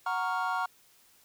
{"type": "chord", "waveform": "triangle", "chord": "Gb major seventh", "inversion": "none", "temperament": "equal", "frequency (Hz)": [740, 932.3, 1108.7, 1396.9], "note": ["Gb5", "Bb5", "Db6", "F6"], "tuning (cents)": [0, 0, 0, 0], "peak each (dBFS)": -32, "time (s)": [0.06, 0.66], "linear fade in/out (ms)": 5, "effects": ["white hiss -62 dBFS RMS until 1.24 s"]}